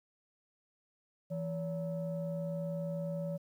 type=tone pair together; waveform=sine; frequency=166.4 / 568.2 Hz; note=E3 / C#5; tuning=+17 / +43 cents; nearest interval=octave + major sixth; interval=2126 cents; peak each=-35 / -37 dBFS; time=1.3-3.38 s; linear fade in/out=20 ms; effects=tanh soft clip ceiling -29 dBFS + 11-bit